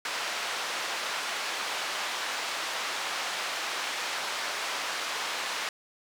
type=band-pass noise; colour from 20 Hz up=pink; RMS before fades=-33 dBFS; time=0.05-5.69 s; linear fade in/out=2 ms; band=850 to 5500 Hz; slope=12 dB/octave; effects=none